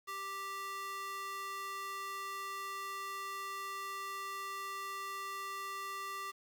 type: tone with high-pass filter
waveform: square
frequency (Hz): 392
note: G4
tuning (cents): 0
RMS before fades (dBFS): -42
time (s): 0.07-6.32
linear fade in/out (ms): 20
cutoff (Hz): 1100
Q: 1.8
effects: 10-bit